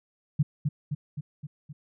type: tone with echo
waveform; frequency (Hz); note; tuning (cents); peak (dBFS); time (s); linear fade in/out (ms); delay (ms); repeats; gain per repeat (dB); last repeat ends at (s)
sine; 146.83; D3; 0; -18; 0.39-0.43; 10; 260; 5; -4; 1.73
effects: none

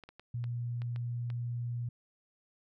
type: clicks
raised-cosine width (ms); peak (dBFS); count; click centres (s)
0.3; -33; 7; 0.037 / 0.09 / 0.196 / 0.441 / 0.819 / 0.961 / 1.302
type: tone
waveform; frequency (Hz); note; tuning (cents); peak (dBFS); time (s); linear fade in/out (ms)
sine; 119.9; A#2; +49; -33; 0.34-1.89; 5
effects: none

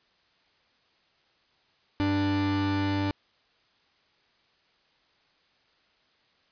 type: tone pair together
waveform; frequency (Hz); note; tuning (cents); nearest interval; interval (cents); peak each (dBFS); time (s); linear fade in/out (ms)
45% pulse; 98.28 / 294.5; G2 / D4; +5 / +5; octave + perfect fifth; 1900; -29 / -26; 2-3.11; 0
effects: white hiss -66 dBFS RMS until 6.51 s + resampled to 11025 Hz

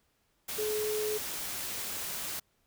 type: tone in noise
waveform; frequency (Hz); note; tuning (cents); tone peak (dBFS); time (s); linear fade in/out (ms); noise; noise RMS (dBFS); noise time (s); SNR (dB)
sine; 426.5; G#4; +46; -30; 0.58-1.18; 10; white; -37; 0.48-2.4; +4
effects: pink hiss -73 dBFS RMS until 2.66 s

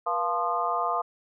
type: tone cluster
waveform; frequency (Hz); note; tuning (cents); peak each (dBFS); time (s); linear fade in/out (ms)
sine; 482.7 / 696 / 873 / 1050 / 1222; B4 / F5 / A5 / C6 / D#6; -40 / -6 / -14 / +6 / -32; -35 / -29 / -33 / -30 / -29; 0.06-1.02; 10
effects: none

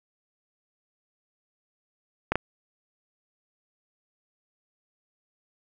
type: clicks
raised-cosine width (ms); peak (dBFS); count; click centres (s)
0.5; -8; 2; 2.32 / 2.356
effects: none

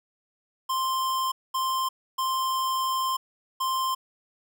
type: tone bursts at uneven times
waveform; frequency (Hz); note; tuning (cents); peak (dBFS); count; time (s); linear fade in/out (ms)
square; 1048; C6; +2; -25; 4; 0.69-1.32 / 1.54-1.89 / 2.18-3.17 / 3.6-3.95; 10
effects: none

